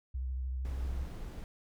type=tone with vibrato; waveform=sine; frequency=64.3 Hz; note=C2; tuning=30 cents flat; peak=-33 dBFS; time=0.14-1.05 s; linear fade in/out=10 ms; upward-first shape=sine; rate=13 Hz; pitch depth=46 cents each way
type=noise; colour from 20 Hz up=brown; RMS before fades=-42 dBFS; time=0.65-1.44 s; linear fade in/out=0 ms
effects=none